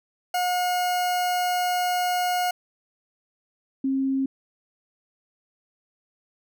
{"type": "tone pair in turn", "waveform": ["40% pulse", "sine"], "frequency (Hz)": [720, 268.4], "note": ["F#5", "C4"], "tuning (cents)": [-47, 44], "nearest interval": "octave + perfect fourth", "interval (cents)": 1709, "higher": "first", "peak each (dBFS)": [-21, -21], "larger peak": "neither", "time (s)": [[0.34, 2.51], [3.84, 4.26]], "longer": "first", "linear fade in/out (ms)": 5, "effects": []}